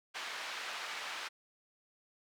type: band-pass noise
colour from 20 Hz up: pink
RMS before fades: -42 dBFS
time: 0.14-1.29 s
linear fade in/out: 20 ms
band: 1100 to 4100 Hz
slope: 12 dB/octave
effects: none